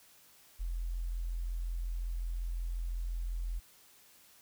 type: tone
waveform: sine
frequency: 42.77 Hz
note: F1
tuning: 35 cents flat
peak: -33 dBFS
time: 0.59-3.6 s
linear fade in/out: 20 ms
effects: white hiss -61 dBFS RMS until 4.41 s